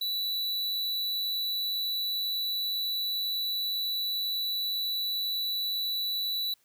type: tone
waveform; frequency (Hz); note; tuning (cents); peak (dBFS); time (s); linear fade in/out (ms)
square; 3951; B7; 0; -29; 0.01-6.54; 5
effects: white hiss -68 dBFS RMS until 6.64 s